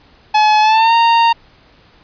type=tone with pitch glide; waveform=45% pulse; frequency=853 to 924.8 Hz; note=G#5 to A#5; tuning=+46 to -14 cents; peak=-8 dBFS; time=0.34-1.33 s; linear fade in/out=10 ms; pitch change=+140 cents; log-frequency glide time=0.61-0.94 s; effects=pink hiss -48 dBFS RMS until 2.03 s + resampled to 11025 Hz